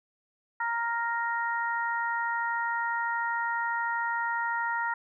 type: harmonic tone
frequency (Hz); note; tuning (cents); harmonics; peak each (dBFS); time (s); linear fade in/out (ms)
466.2; A#4; 0; 2 / 3 / 4; -30 / -32 / -33; 0.6-4.94; 5
effects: none